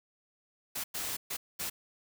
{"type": "noise bursts at uneven times", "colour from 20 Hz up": "white", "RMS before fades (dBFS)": -36, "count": 4, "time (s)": [[0.75, 0.84], [0.94, 1.17], [1.3, 1.37], [1.59, 1.7]], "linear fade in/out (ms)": 10, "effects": []}